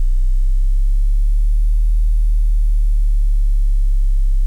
sine exponential two-way sweep, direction up then down, 30.74 to 39.06 to 33.04 Hz, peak -9 dBFS, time 0-4.46 s, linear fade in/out 0 ms, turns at 1.93 s, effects tanh soft clip ceiling -5 dBFS + 8-bit

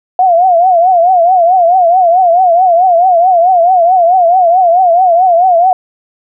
sine tone with vibrato, 711 Hz, F5, 31 cents sharp, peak -4 dBFS, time 0.19-5.73 s, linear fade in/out 2 ms, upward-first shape triangle, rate 4.6 Hz, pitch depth 140 cents each way, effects none

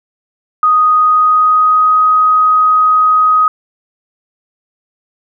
sine tone with pitch glide, 1244.5 to 1256.1 Hz, D#6 to D#6, 0 to +16 cents, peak -6 dBFS, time 0.63-3.48 s, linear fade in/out 2 ms, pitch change +16 cents, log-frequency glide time 0.97-2 s, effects none

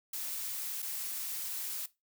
blue noise with dropouts, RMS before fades -38 dBFS, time 0.13-1.86 s, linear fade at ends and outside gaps 5 ms, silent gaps 0.821-0.825 s, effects noise-tail reverb RT60 0.2 s tail -17 dB re dry

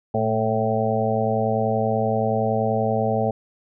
harmonic tone with a mistuned harmonic, 110.5 Hz, A2, 8 cents sharp, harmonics 1 / 2 / 4 / 5 / 6 / 7, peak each -26 / -26 / -26 / -26 / -26 / -26 dBFS, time 0.14-3.31 s, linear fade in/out 5 ms, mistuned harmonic 1, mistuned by +44 cents, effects none

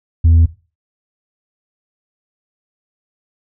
sine tone, 82.41 Hz, E2, in tune, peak -4 dBFS, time 0.24-0.46 s, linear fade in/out 10 ms, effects noise-tail reverb RT60 0.3 s tail -17 dB re dry + tanh soft clip ceiling -5 dBFS

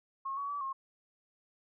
sine tone with pitch steps, 1083 / 1126 / 1149 / 1076 Hz, C#6 / C#6 / D6 / C6, -41 / +27 / -38 / +48 cents, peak -34 dBFS, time 0.25-0.73 s, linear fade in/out 10 ms, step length 120 ms, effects none

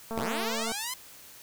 click train, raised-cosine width 1 ms, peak -23 dBFS, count 138, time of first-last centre 0.11-0.719 s, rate 225 Hz
5% pulse linear sweep, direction up, 50.6 to 1046 Hz, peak -20 dBFS, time 0.16-0.94 s, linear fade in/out 5 ms
effects white hiss -50 dBFS RMS until 1.42 s

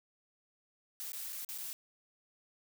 blue noise with dropouts, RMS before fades -42 dBFS, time 1-1.73 s, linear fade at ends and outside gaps 0 ms, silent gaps 1.12-1.132 / 1.324-1.328 / 1.448-1.489 / 1.578-1.584 s, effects none

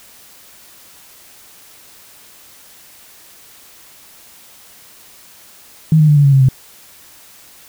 sine tone with pitch steps, 157.9 / 153.05 / 148.35 / 143.79 / 139.38 / 135.1 / 130.95 Hz, D#3 / D#3 / D3 / D3 / C#3 / C#3 / C3, +26 / -28 / +18 / -36 / +10 / -44 / +2 cents, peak -6 dBFS, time 5.92-6.487 s, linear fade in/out 2 ms, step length 81 ms, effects white hiss -43 dBFS RMS until 7.68 s

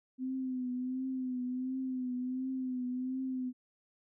sine tone with vibrato, 255.7 Hz, C4, 40 cents flat, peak -33 dBFS, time 0.18-3.53 s, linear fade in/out 50 ms, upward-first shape triangle, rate 1.4 Hz, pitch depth 53 cents each way, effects none

